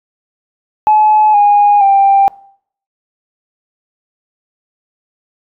sine tone with pitch steps, 855 / 821.6 / 789.5 Hz, A5 / G#5 / G5, -50 / -19 / +12 cents, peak -4 dBFS, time 0.87-2.28 s, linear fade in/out 0 ms, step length 470 ms, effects noise-tail reverb RT60 0.6 s tail -23 dB re dry + tanh soft clip ceiling -1 dBFS

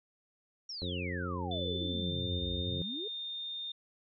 sine exponential two-way sweep, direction down then up, 5710 to 56.5 to 454.9 Hz, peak -39 dBFS, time 0.69-3.08 s, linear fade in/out 5 ms, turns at 2.52 s
harmonic tone, 89.2 Hz, F2, 37 cents sharp, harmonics 1 / 2 / 3 / 4 / 5 / 6, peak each -38 / -41 / -43 / -44 / -45 / -46 dBFS, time 0.82-2.82 s, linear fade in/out 0 ms
sine tone with pitch glide, 3520 to 3638 Hz, A7 to A#7, 0 to -43 cents, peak -37 dBFS, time 1.51-3.72 s, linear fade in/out 5 ms, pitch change +57 cents, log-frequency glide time 1.72-2.49 s
effects none

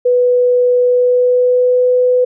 sine tone with pitch glide, 493.9 to 499.6 Hz, B4 to B4, 0 to +20 cents, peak -8 dBFS, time 0.05-2.25 s, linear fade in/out 10 ms, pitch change +20 cents, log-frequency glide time 0.82-1.87 s, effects none

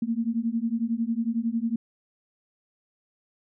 sine beating tone pair, 224.6 / 235.6 Hz, A3 / A#3, +36 / +19 cents, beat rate 11 Hz, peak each -27 dBFS, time 0.02-1.76 s, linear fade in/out 5 ms, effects none

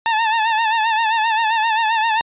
sawtooth tone with vibrato, 891 Hz, A5, 22 cents sharp, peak -11 dBFS, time 0.06-2.21 s, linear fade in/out 0 ms, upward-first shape sine, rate 7.6 Hz, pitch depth 68 cents each way, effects resampled to 8000 Hz

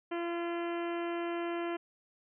harmonic tone, 342.1 Hz, F4, 36 cents flat, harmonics 1 / 2 / 3 / 4 / 5 / 6 / 7 / 8 / 9, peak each -34 / -40 / -44 / -46 / -48 / -50 / -51 / -52 / -53 dBFS, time 0.11-1.77 s, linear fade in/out 10 ms, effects none

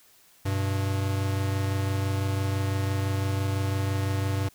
square tone pair together, 97.52 / 123.47 Hz, G2 / B2, -8 / 0 cents, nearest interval major third, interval 408 cents, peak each -26 / -33 dBFS, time 0.45-4.49 s, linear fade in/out 10 ms, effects white hiss -58 dBFS RMS until 4.54 s

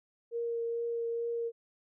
sine tone with vibrato, 466.2 Hz, A#4, in tune, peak -31 dBFS, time 0.31-1.52 s, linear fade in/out 50 ms, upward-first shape triangle, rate 2.3 Hz, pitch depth 12 cents each way, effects none

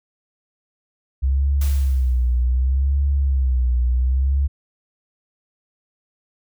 sine tone with vibrato, 65.41 Hz, C2, in tune, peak -15 dBFS, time 1.22-4.48 s, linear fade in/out 20 ms, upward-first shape sine, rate 0.68 Hz, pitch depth 120 cents each way
white noise with exponential decay, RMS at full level -33 dBFS, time 1.61-2.44 s, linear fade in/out 5 ms, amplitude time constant 180 ms
effects none

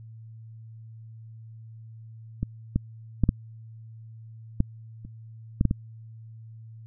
clicks, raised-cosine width 5 ms, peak -14 / -10 / -7 / -7 / -8 / -27 / -8 / -8 / -11 dBFS, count 9, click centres 2.43 / 2.76 / 3.237 / 3.291 / 4.604 / 5.05 / 5.611 / 5.653 / 5.711 s, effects added 112 Hz sine -42 dBFS peak until 6.86 s

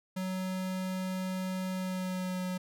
square tone with pitch glide, 186.4 to 183.3 Hz, F#3 to F#3, +13 to -16 cents, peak -33 dBFS, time 0.16-2.58 s, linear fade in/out 10 ms, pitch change -29 cents, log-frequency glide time 1.72-2.46 s, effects none

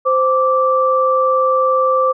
sine tone pair together, 520 / 1168.7 Hz, C5 / D6, -11 / -9 cents, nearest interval octave + major second, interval 1402 cents, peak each -14 dBFS, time 0.05-2.13 s, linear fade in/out 20 ms, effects none

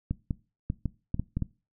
clicks, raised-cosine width 5 ms, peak -16 dBFS, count 8, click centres 0.11 / 0.308 / 0.701 / 0.857 / 1.144 / 1.196 / 1.37 / 1.423 s, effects noise-tail reverb RT60 0.3 s tail -20 dB re dry

